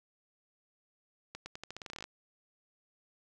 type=accelerating click train; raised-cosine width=0.2 ms; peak=-25 dBFS; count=15; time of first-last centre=1.35-2.041 s; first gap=110 ms; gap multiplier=0.86; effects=none